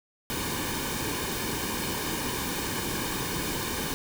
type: noise with comb filter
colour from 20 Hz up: pink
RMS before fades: -31 dBFS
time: 0.3-3.94 s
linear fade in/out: 0 ms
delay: 1.5 ms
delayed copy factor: -0.65
effects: none